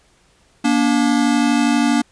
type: tone pair together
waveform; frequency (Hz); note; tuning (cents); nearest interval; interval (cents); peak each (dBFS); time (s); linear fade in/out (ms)
square; 236.3 / 288.7; A#3 / D4; +24 / -30; minor third; 346; -17; 0.64-2.02; 10
effects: pink hiss -56 dBFS RMS until 2.11 s + resampled to 22050 Hz